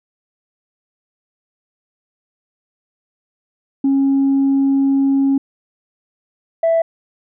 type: tone pair in turn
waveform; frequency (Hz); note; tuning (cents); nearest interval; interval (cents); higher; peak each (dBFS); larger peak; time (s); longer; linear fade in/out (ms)
sine; 273.5 / 660.3; C#4 / E5; -23 / +3; octave + minor third; 1526; second; -10; neither; 3.84-5.38 / 6.63-6.82; first; 5
effects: tanh soft clip ceiling -9 dBFS